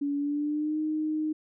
sine tone with pitch glide, 285.1 to 309.1 Hz, C#4 to D#4, +49 to -11 cents, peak -26 dBFS, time 0.01-1.33 s, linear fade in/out 10 ms, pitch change +140 cents, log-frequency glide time 0.17-0.79 s, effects none

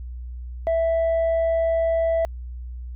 sine tone, 659.3 Hz, E5, in tune, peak -16 dBFS, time 0.67-2.25 s, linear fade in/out 0 ms, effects tanh soft clip ceiling -17 dBFS + added 61 Hz sine -31 dBFS peak until 2.95 s

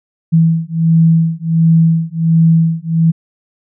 sine beating tone pair, 163.1 / 164.5 Hz, E3 / E3, -18 / -3 cents, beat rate 1.4 Hz, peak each -11 dBFS, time 0.32-3.12 s, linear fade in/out 20 ms, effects none

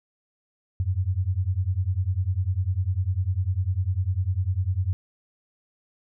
sine beating tone pair, 88 / 98 Hz, F2 / G2, +14 / 0 cents, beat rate 10 Hz, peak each -25 dBFS, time 0.8-4.93 s, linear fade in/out 0 ms, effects none

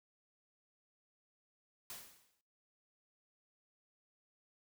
white noise with exponential decay, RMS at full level -45 dBFS, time 1.9-2.41 s, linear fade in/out 1 ms, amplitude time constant 110 ms, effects noise-tail reverb RT60 0.5 s tail -20 dB re dry

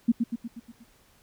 sine tone with echo, 233.1 Hz, A#3, in tune, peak -16 dBFS, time 0.08-0.12 s, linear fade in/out 10 ms, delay 120 ms, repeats 6, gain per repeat -5 dB, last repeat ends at 0.84 s, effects pink hiss -61 dBFS RMS until 1.22 s

